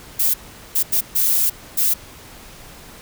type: noise bursts at uneven times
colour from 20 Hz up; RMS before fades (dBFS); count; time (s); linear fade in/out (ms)
violet; -17; 5; 0.19-0.34 / 0.75-0.83 / 0.92-1.01 / 1.15-1.5 / 1.77-1.94; 10
effects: pink hiss -41 dBFS RMS until 3.01 s